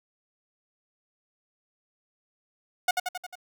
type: tone with echo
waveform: sawtooth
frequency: 727 Hz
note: F#5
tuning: 31 cents flat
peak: -16 dBFS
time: 2.88-2.91 s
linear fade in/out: 5 ms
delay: 89 ms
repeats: 5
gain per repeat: -4 dB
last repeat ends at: 3.355 s
effects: none